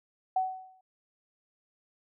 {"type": "tone with exponential decay", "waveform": "sine", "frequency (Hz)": 751, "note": "F#5", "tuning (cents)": 26, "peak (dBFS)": -22, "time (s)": [0.36, 0.81], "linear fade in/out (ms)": 5, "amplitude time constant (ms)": 97, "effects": []}